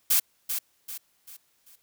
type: noise with echo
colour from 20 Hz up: blue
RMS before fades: -21 dBFS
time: 0.1-0.2 s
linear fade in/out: 10 ms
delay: 390 ms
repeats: 4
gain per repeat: -8 dB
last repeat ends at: 1.76 s
effects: white hiss -68 dBFS RMS until 1.82 s